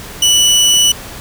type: tone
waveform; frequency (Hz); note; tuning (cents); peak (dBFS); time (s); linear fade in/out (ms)
25% pulse; 2960; F#7; 0; -4; 0.22-0.92; 5
effects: pink hiss -30 dBFS RMS until 1.2 s